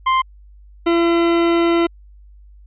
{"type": "tone pair in turn", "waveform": "40% pulse", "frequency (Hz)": [1046.5, 338.7], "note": ["C6", "E4"], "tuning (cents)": [0, 47], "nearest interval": "octave + minor sixth", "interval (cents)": 1953, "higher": "first", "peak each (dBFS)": -12, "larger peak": "neither", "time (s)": [[0.06, 0.22], [0.86, 1.87]], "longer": "second", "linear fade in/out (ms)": 10, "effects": ["added 50 Hz sine -41 dBFS peak until 2.66 s", "resampled to 8000 Hz"]}